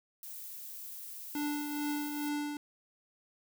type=noise; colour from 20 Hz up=violet; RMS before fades=-45 dBFS; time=0.23-2.29 s; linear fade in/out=2 ms
type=tone with tremolo; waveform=square; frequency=293.7 Hz; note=D4; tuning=in tune; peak=-32 dBFS; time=1.35-2.57 s; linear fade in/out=2 ms; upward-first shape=triangle; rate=2.3 Hz; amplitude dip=50%
effects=none